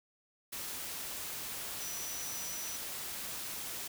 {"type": "tone in noise", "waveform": "sine", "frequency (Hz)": 5900, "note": "F#8", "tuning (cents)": -6, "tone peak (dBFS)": -42, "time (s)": [1.8, 2.77], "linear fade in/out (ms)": 10, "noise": "white", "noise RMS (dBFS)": -41, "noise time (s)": [0.52, 3.88], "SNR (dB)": -4, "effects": []}